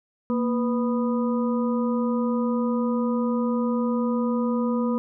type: harmonic tone with a mistuned harmonic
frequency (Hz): 246.9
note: B3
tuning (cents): 0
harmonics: 1 / 2 / 4 / 5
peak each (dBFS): -22 / -28 / -34 / -36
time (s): 0.3-4.98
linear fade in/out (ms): 0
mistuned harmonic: 1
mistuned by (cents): -91
effects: none